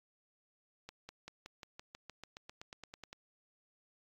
accelerating click train, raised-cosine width 0.2 ms, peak -30 dBFS, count 17, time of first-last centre 0.89-3.129 s, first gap 200 ms, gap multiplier 0.95, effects AAC 64 kbps

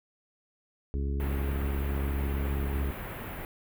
harmonic tone, 69.3 Hz, C#2, in tune, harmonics 1 / 2 / 3 / 4 / 5 / 6, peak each -28 / -39 / -41 / -42 / -44 / -43 dBFS, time 0.94-2.91 s, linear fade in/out 0 ms
pink band-stop noise, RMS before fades -39 dBFS, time 1.2-3.45 s, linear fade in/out 0 ms, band 2600 to 13000 Hz, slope 24 dB/octave
effects none

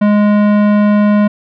sine tone with tanh clipping, 207.7 Hz, G#3, in tune, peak -9 dBFS, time 0.01-1.28 s, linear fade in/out 10 ms, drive 17 dB, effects none

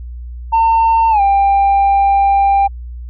sine tone with pitch glide, 906 to 793.3 Hz, A#5 to G5, -50 to +20 cents, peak -6 dBFS, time 0.52-2.68 s, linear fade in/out 20 ms, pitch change -230 cents, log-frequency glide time 1.1-1.21 s, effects tanh soft clip ceiling -7 dBFS + added 60 Hz sine -25 dBFS peak until 3.09 s

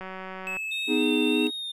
click train, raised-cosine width 0.5 ms, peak -23 dBFS, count 106, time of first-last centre 0.01-0.569 s, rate 188 Hz
triangle tone with pitch glide, 2600 to 2707 Hz, E7 to E7, -24 to +45 cents, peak -28 dBFS, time 0.47-1.47 s, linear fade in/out 0 ms, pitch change +69 cents, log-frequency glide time 0.95-1.04 s
triangle tone with vibrato, 3669 Hz, A#7, 28 cents flat, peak -30 dBFS, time 0.71-1.72 s, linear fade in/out 10 ms, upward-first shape sine, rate 1.6 Hz, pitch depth 33 cents each way
triangle chord, G# minor, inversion first, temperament just, 249.2 / 311.5 / 415.3 Hz, B3 / D#4 / G#4, +16 / +2 / 0 cents, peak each -24 / -23 / -25 dBFS, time 0.87-1.51 s, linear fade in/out 50 ms
effects none

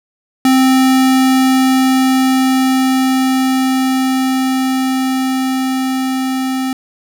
square tone with level ramp, 261.6 Hz, C4, in tune, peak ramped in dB -8 to -16 dBFS, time 0.45-6.73 s, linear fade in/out 2 ms, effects none

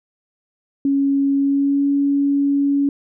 sine tone with pitch glide, 277.2 to 281.4 Hz, C#4 to C#4, 0 to +26 cents, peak -14 dBFS, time 0.85-2.89 s, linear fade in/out 2 ms, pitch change +26 cents, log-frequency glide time 1.36-1.87 s, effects none

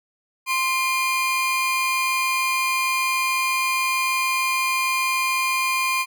40% pulse tone pair together, 1046.5 / 2413 Hz, C6 / D7, 0 / +46 cents, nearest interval octave + major second, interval 1446 cents, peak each -22 / -22 dBFS, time 0.46-6.06 s, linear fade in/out 50 ms, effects none

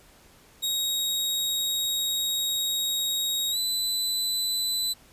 sawtooth tone with pitch glide, 3778 to 4003 Hz, A#7 to B7, +22 to +23 cents, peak -22 dBFS, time 0.62-4.94 s, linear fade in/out 20 ms, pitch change +101 cents, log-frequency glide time 3.51-3.58 s, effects pink hiss -55 dBFS RMS until 5.12 s + resampled to 32000 Hz

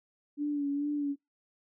sine tone with vibrato, 288.1 Hz, D4, 33 cents flat, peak -28 dBFS, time 0.37-1.16 s, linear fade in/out 50 ms, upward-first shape sine, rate 2.3 Hz, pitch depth 37 cents each way, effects noise-tail reverb RT60 0.2 s tail -22 dB re dry

